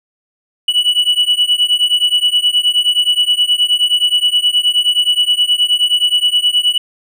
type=beating tone pair; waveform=triangle; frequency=2944 / 2953.5 Hz; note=F#7 / F#7; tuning=-9 / -4 cents; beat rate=9.5 Hz; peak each=-12 dBFS; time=0.68-6.78 s; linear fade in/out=5 ms; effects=none